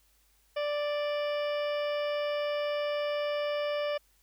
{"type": "harmonic tone", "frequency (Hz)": 587.3, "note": "D5", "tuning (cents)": 0, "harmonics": [1, 2, 3, 4, 5, 6, 8, 9], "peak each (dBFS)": [-29, -40, -43, -43, -43, -51, -53, -52], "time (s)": [0.56, 3.98], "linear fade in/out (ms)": 10, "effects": ["added 50 Hz sine -68 dBFS peak until 4.22 s", "white hiss -68 dBFS RMS until 4.22 s"]}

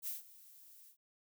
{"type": "noise with ADSR envelope", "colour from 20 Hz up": "violet", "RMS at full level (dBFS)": -39, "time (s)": [0.02, 0.97], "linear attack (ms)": 53, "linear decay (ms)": 150, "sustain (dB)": -20, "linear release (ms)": 94, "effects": []}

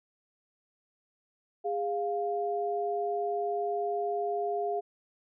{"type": "tone pair together", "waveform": "sine", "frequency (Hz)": [409.4, 701], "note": ["G#4", "F5"], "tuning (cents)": [-25, 6], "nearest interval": "major sixth", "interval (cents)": 931, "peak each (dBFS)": [-31, -31], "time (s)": [1.64, 4.81], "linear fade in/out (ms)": 20, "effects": []}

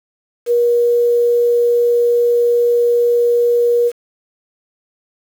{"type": "tone with quantisation", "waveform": "sine", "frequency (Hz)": 477.6, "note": "A#4", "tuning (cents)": 42, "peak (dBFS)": -10, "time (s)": [0.46, 3.92], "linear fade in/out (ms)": 50, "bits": 6, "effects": []}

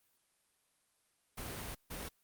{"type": "noise bursts at uneven times", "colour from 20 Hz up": "pink", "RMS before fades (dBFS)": -43, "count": 2, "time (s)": [[1.37, 1.75], [1.9, 2.09]], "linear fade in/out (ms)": 10, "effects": ["white hiss -75 dBFS RMS until 2.23 s", "Opus 32 kbps"]}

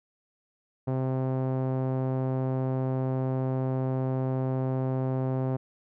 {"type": "tone with low-pass filter", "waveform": "sawtooth", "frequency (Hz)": 130.7, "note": "C3", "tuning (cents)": -1, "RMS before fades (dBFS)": -28, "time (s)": [0.87, 5.57], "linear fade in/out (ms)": 10, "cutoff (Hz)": 720, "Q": 1.1, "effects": []}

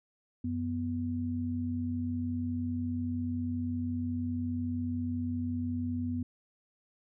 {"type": "tone pair together", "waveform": "sine", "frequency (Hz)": [92.5, 246.9], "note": ["F#2", "B3"], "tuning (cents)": [0, 0], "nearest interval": "octave + perfect fourth", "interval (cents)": 1700, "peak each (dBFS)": [-35, -32], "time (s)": [0.44, 6.23], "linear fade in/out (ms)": 5, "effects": []}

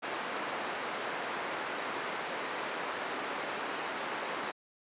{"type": "band-pass noise", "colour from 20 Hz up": "white", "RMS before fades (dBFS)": -37, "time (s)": [0.02, 4.52], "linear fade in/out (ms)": 20, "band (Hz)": [300, 1600], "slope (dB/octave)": 12, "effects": ["resampled to 8000 Hz"]}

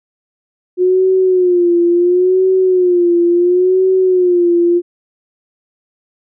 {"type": "tone with vibrato", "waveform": "sine", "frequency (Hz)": 360.1, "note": "F#4", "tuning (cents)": -47, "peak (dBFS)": -8, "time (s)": [0.77, 4.82], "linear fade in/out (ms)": 50, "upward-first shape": "sine", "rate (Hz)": 0.72, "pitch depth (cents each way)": 77, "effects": []}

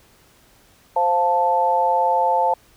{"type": "chord", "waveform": "sine", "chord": "F major", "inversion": "second", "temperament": "equal", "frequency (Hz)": [523.3, 698.5, 880], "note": ["C5", "F5", "A5"], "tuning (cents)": [0, 0, 0], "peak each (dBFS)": [-22, -22, -17], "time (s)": [0.96, 2.54], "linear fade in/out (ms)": 5, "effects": ["pink hiss -54 dBFS RMS until 2.76 s"]}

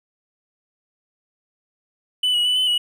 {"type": "tone with pitch steps", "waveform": "triangle", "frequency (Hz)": [2991, 2914, 2979, 3029, 2928], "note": ["F#7", "F#7", "F#7", "F#7", "F#7"], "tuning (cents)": [18, -27, 11, 40, -19], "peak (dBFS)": -15, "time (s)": [2.23, 2.78], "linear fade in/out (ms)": 5, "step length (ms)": 110, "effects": []}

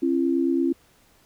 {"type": "tone pair together", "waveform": "sine", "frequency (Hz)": [269.6, 338.4], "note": ["C#4", "E4"], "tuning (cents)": [-48, 45], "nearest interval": "major third", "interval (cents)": 393, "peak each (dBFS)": -22, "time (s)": [0.02, 0.73], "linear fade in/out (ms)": 10, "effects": ["pink hiss -59 dBFS RMS until 1.25 s"]}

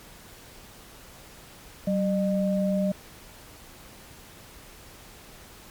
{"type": "tone pair together", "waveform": "sine", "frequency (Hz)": [190.88, 606], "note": ["G3", "D#5"], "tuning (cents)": [-46, -46], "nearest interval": "octave + minor sixth", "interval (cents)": 2000, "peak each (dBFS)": [-23, -27], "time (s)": [1.87, 2.92], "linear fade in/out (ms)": 5, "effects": ["pink hiss -48 dBFS RMS until 5.7 s", "MP3 96 kbps"]}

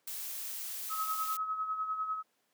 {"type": "noise", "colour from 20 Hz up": "blue", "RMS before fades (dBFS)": -40, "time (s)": [0.07, 1.37], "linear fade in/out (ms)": 5}
{"type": "tone with tremolo", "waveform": "sine", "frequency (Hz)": 1280, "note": "D#6", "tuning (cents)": 49, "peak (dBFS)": -30, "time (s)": [0.89, 2.23], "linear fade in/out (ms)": 50, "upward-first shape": "sine", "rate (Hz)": 10, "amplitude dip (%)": 55}
{"effects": ["pink hiss -75 dBFS RMS until 2.53 s", "high-pass 300 Hz 12 dB/octave"]}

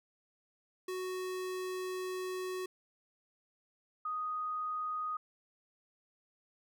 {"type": "tone pair in turn", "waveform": ["square", "sine"], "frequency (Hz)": [370, 1244.5], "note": ["F#4", "D#6"], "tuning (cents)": [0, 0], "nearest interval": "octave + major sixth", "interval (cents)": 2100, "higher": "second", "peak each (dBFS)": [-37, -34], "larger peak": "second", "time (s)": [[0.88, 2.66], [4.05, 5.17]], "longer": "first", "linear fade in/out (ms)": 5, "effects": []}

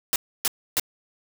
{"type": "noise bursts", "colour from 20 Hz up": "white", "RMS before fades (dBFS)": -22, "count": 3, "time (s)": [0.13, 0.797], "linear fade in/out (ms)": 0, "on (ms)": 29, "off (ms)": 290, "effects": []}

